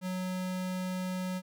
square tone, 184.3 Hz, F#3, 7 cents flat, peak -33 dBFS, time 0.01-1.42 s, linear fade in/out 50 ms, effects none

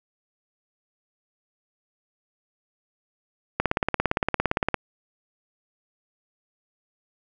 click train, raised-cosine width 0.5 ms, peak -6 dBFS, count 21, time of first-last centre 3.6-4.743 s, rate 17.5 Hz, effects none

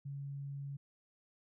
sine tone, 140 Hz, C#3, 18 cents sharp, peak -40 dBFS, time 0.05-0.77 s, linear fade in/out 10 ms, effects none

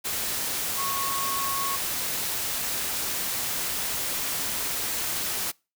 sine tone in noise, 1100 Hz, C#6, 14 cents flat, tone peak -29 dBFS, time 0.77-1.77 s, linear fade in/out 20 ms, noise white, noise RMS -29 dBFS, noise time 0.04-5.52 s, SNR -3 dB, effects noise-tail reverb RT60 0.3 s tail -26 dB re dry

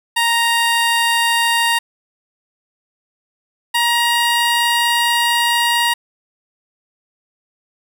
15% pulse tone pair in turn, 933 / 944.4 Hz, A#5 / A#5, +1 / +22 cents, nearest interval unison, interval 21 cents, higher second, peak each -7 dBFS, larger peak neither, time 0.16-1.79 / 3.74-5.94 s, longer second, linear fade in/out 10 ms, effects none

